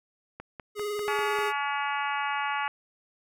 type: click train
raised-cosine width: 0.5 ms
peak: -24 dBFS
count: 6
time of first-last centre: 0.4-1.388 s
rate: 5.06 Hz
type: tone with vibrato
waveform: square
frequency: 415.3 Hz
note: G#4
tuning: in tune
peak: -30 dBFS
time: 0.75-1.53 s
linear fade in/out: 50 ms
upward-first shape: sine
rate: 20 Hz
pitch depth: 32 cents each way
type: harmonic tone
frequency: 284.3 Hz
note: C#4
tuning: 44 cents sharp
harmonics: 3 / 4 / 5 / 6 / 7 / 8 / 9 / 10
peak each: -31 / -33 / -35 / -37 / -38 / -39 / -40 / -41 dBFS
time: 1.08-2.68 s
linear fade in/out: 0 ms
effects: none